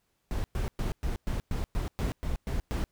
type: noise bursts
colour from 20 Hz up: brown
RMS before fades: -30 dBFS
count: 11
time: 0.31-2.84 s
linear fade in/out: 0 ms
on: 130 ms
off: 110 ms
effects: pink hiss -75 dBFS RMS until 2.91 s